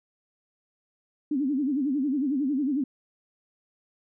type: tone with vibrato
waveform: sine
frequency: 277.2 Hz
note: C#4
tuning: in tune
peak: -23 dBFS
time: 1.31-2.84 s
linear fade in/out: 5 ms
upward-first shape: sine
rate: 11 Hz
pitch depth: 160 cents each way
effects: none